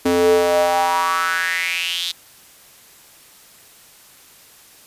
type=tone with high-pass filter sweep; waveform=square; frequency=87.31 Hz; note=F2; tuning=in tune; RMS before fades=-18 dBFS; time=0.05-2.12 s; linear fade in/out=10 ms; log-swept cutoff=320 to 3800 Hz; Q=5.4; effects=white hiss -47 dBFS RMS until 4.86 s + resampled to 32000 Hz